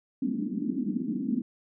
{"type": "band-pass noise", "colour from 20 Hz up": "pink", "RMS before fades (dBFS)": -30, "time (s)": [0.22, 1.42], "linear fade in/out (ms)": 5, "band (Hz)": [200, 290], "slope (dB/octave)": 48, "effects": []}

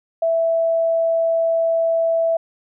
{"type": "tone", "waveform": "sine", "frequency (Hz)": 660, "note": "E5", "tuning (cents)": 2, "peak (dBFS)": -15, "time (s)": [0.22, 2.37], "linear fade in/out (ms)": 5, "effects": []}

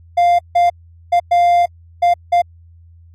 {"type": "tone bursts at uneven times", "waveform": "triangle", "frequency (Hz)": 698.5, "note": "F5", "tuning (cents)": 0, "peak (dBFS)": -7, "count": 6, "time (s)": [[0.17, 0.39], [0.55, 0.7], [1.12, 1.2], [1.31, 1.66], [2.02, 2.14], [2.32, 2.42]], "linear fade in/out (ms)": 10, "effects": ["added 84 Hz sine -41 dBFS peak until 3.14 s", "AAC 48 kbps"]}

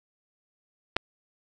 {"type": "clicks", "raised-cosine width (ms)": 0.3, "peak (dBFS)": [-19, -6], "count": 2, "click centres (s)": [0.963, 0.966], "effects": []}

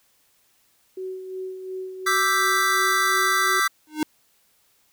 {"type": "tone with tremolo", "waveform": "sine", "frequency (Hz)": 374.9, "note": "F#4", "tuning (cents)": 23, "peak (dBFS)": -28, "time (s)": [0.97, 3.6], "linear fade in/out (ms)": 5, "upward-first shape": "sine", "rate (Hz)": 2.8, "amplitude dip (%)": 50}
{"type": "chord", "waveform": "square", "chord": "E minor seventh", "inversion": "third", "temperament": "equal", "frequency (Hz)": [1174.7, 1318.5, 1568, 1975.5], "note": ["D6", "E6", "G6", "B6"], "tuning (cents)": [0, 0, 0, 0], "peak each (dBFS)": -25, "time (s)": [2.06, 3.68], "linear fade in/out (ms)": 10}
{"type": "tone with exponential growth", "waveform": "square", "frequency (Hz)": 306.6, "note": "D#4", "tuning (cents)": -25, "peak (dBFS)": -18, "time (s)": [3.87, 4.03], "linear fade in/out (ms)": 2, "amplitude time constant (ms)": 34}
{"effects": ["white hiss -63 dBFS RMS until 4.92 s"]}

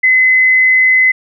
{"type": "tone", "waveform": "sine", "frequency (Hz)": 2035, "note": "C7", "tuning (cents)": -49, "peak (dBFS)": -6, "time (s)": [0.03, 1.12], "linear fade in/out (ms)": 10, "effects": []}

